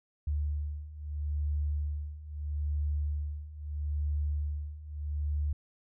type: beating tone pair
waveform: sine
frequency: 73.5 / 74.27 Hz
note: D2 / D2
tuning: +2 / +20 cents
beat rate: 0.77 Hz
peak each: -35 / -32 dBFS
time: 0.27-5.53 s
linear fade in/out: 5 ms
effects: none